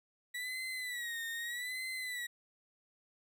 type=tone with vibrato; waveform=35% pulse; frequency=1944 Hz; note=B6; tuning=28 cents flat; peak=-36 dBFS; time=0.34-2.27 s; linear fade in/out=10 ms; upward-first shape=sine; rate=0.81 Hz; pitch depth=97 cents each way; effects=12-bit